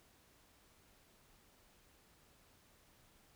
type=silence; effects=pink hiss -68 dBFS RMS until 3.35 s